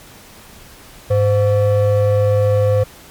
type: ring-modulated tone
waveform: triangle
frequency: 308.9 Hz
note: D#4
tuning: 12 cents flat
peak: -6 dBFS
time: 1.1-2.84 s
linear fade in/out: 10 ms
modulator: 206 Hz
effects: pink hiss -41 dBFS RMS until 3.1 s + MP3 96 kbps